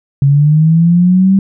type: linear sweep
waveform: sine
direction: up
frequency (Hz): 136.9 to 196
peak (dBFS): -5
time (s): 0.22-1.39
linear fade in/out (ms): 2
effects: none